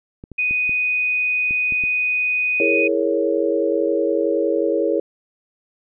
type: clicks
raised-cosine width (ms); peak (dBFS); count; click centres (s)
3; -22; 7; 0.239 / 0.317 / 0.51 / 0.694 / 1.509 / 1.723 / 1.838
type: tone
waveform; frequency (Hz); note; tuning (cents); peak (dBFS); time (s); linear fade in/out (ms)
sine; 2489; D#7; 0; -17; 0.38-2.88; 10
type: chord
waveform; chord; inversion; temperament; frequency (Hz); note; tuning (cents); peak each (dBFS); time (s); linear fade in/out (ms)
sine; A# half-diminished seventh; second; equal; 329.6 / 415.3 / 466.2 / 554.4; E4 / G#4 / A#4 / C#5; 0 / 0 / 0 / 0; -22; 2.6-5; 2
effects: none